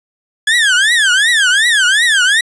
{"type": "tone with vibrato", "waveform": "30% pulse", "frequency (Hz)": 1673, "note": "G#6", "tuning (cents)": 12, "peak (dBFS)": -6, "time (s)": [0.47, 2.41], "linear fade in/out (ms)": 5, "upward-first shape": "triangle", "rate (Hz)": 2.7, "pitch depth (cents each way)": 290, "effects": ["resampled to 22050 Hz", "7-bit"]}